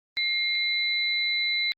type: tone pair together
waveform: sine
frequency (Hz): 2121 / 3995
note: C7 / B7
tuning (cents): +23 / +19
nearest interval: major seventh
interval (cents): 1096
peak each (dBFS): -26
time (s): 0.17-1.72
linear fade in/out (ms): 0
effects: Opus 24 kbps